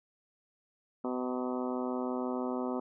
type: harmonic tone with a mistuned harmonic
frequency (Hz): 126.1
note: B2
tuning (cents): +36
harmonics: 2 / 3 / 4 / 5 / 6 / 7 / 8 / 9 / 10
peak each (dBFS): -34 / -38 / -40 / -42 / -44 / -45 / -46 / -47 / -48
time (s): 1.04-2.8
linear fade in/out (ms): 5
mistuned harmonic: 7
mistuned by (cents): +24
effects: none